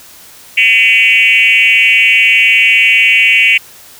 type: tone with frequency modulation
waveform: sine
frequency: 2489 Hz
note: D#7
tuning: in tune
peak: -4 dBFS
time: 0.57-3.58 s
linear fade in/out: 10 ms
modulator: 226 Hz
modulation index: 1.7
effects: tanh soft clip ceiling 0 dBFS + white hiss -37 dBFS RMS until 3.99 s